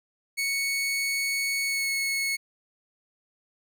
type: tone with pitch glide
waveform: sawtooth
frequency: 2217 to 2195 Hz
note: C#7 to C#7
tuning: 0 to -18 cents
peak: -22 dBFS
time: 0.37-2.37 s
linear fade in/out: 20 ms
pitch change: -18 cents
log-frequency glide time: 1.65-1.89 s
effects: none